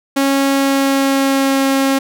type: tone with pitch glide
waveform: sawtooth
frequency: 274.6 to 271 Hz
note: C#4 to C#4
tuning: -16 to -39 cents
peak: -8 dBFS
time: 0.16-1.99 s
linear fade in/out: 10 ms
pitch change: -23 cents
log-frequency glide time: 0.51-1.66 s
effects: none